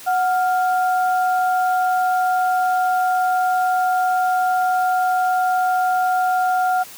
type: tone pair together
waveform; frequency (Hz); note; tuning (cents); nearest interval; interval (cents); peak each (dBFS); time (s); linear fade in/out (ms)
sine; 737 / 1396.9; F#5 / F6; -7 / 0; major seventh; 1107; -16 / -24; 0.06-6.84; 20
effects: white hiss -39 dBFS RMS until 6.97 s + high-pass 80 Hz 12 dB/octave